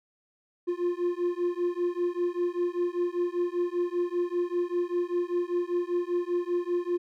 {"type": "beating tone pair", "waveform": "triangle", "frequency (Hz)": [349.2, 354.3], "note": ["F4", "F4"], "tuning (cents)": [0, 25], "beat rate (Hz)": 5.1, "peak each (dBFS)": -27, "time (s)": [0.67, 6.98], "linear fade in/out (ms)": 20, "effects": []}